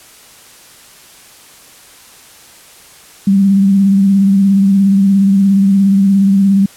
sine tone with vibrato, 196.1 Hz, G3, 1 cent sharp, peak -6 dBFS, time 3.27-6.66 s, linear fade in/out 5 ms, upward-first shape sine, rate 17 Hz, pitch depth 34 cents each way, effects white hiss -40 dBFS RMS until 6.76 s + low-pass 12000 Hz 12 dB/octave

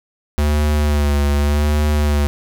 square tone with vibrato, 73.42 Hz, D2, in tune, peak -14 dBFS, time 0.38-2.27 s, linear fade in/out 0 ms, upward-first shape sine, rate 0.86 Hz, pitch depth 40 cents each way, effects none

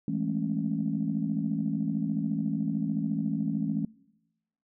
sine chord, A major seventh, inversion second, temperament just, 165 / 206.2 / 220 / 275 Hz, E3 / G#3 / A3 / C#4, +2 / -12 / 0 / -14 cents, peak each -32 dBFS, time 0.08-3.85 s, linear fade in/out 2 ms, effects noise-tail reverb RT60 1.0 s tail -24 dB re dry + tanh soft clip ceiling -16 dBFS

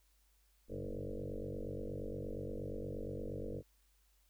sine tone with frequency modulation, 216.1 Hz, A3, 31 cents flat, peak -39 dBFS, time 0.68-3.63 s, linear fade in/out 50 ms, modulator 48.5 Hz, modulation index 6.6, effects added 50 Hz sine -70 dBFS peak until 4.29 s + white hiss -75 dBFS RMS until 4.29 s

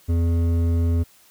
sine tone with hard clipping, 84.2 Hz, E2, 37 cents sharp, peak -19 dBFS, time 0.08-1.04 s, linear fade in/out 20 ms, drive 10 dB, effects white hiss -54 dBFS RMS until 1.3 s

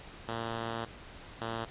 5% pulse tone pair in turn, 114.7 / 114.15 Hz, A#2 / A#2, -28 / -36 cents, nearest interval unison, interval 8 cents, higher first, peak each -23 / -23 dBFS, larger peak neither, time 0.28-0.85 / 1.41-1.65 s, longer first, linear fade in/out 5 ms, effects pink hiss -49 dBFS RMS until 1.7 s + resampled to 8000 Hz

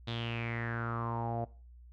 sawtooth tone with low-pass filter sweep, 116.54 Hz, A#2, in tune, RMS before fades -36 dBFS, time 0.07-1.45 s, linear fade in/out 10 ms, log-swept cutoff 3700 to 660 Hz, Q 6.6, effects noise-tail reverb RT60 0.4 s tail -20 dB re dry + added 60 Hz sine -51 dBFS peak until 1.92 s

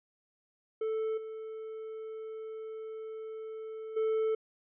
triangle tone with level steps, 440 Hz, A4, in tune, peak -28 / -37 / -25 dBFS, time 0.81-4.35 s, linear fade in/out 5 ms, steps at 1.17 / 3.96 s, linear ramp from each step 10 ms, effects resampled to 8000 Hz

